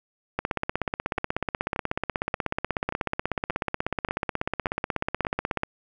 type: two click trains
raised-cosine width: 0.5 ms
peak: -14 / -10 dBFS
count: 8 / 87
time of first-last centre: 1.18-5.25 / 0.39-5.634 s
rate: 1.72 / 16.4 Hz
effects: none